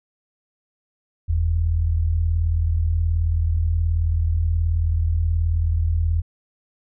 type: tone pair together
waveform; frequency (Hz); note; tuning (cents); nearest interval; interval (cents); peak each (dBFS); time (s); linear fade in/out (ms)
sine; 43.72 / 82.41; F1 / E2; +3 / 0; major seventh; 1097; -23 / -18; 1.28-6.22; 20
effects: none